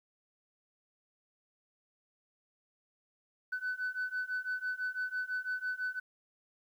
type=beating tone pair; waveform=sine; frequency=1500 / 1506 Hz; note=F#6 / F#6; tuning=+23 / +30 cents; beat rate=6 Hz; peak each=-36 / -35 dBFS; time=3.52-6 s; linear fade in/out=10 ms; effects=tanh soft clip ceiling -29 dBFS + 11-bit